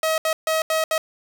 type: tone bursts at uneven times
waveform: sawtooth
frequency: 637 Hz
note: D#5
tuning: 41 cents sharp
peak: -15 dBFS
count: 5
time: 0.03-0.18 / 0.25-0.33 / 0.47-0.62 / 0.7-0.84 / 0.91-0.98 s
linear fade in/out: 2 ms
effects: none